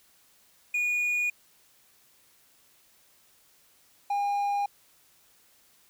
triangle tone pair in turn, 2449 / 809.7 Hz, D#7 / G#5, -28 / -44 cents, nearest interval octave + perfect fifth, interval 1916 cents, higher first, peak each -23 dBFS, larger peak neither, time 0.74-1.3 / 4.1-4.66 s, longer neither, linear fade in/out 5 ms, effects white hiss -62 dBFS RMS until 5.89 s

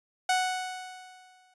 sawtooth tone with exponential decay, 740 Hz, F#5, in tune, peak -18 dBFS, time 0.29-1.54 s, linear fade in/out 5 ms, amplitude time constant 270 ms, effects resampled to 24000 Hz

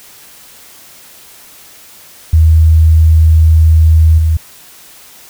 sine tone with level steps, 79.9 Hz, D#2, 47 cents sharp, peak -3 / -7 dBFS, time 2.33-4.37 s, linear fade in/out 5 ms, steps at 4.18 s, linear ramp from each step 5 ms, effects white hiss -38 dBFS RMS until 5.29 s

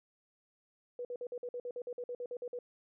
sine tone bursts, 488.6 Hz, B4, 19 cents flat, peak -37 dBFS, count 15, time 0.99-2.589 s, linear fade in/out 2 ms, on 59 ms, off 51 ms, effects none

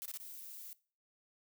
blue noise bursts, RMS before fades -43 dBFS, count 3, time 0.02-0.174 s, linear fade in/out 0 ms, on 36 ms, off 23 ms
violet noise, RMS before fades -49 dBFS, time 0.2-0.73 s, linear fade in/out 0 ms
effects noise-tail reverb RT60 0.4 s tail -20 dB re dry

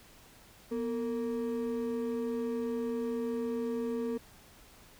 triangle ring-modulated tone, 350 Hz, F4, 4 cents sharp, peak -26 dBFS, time 0.71-4.18 s, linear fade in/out 10 ms, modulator 107 Hz, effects pink hiss -57 dBFS RMS until 4.99 s

